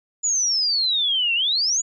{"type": "exponential two-way sweep", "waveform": "sine", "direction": "down then up", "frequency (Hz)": [7040, 2675, 7040], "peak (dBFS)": -18, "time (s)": [0.23, 1.82], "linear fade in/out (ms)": 20, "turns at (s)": 1.34, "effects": []}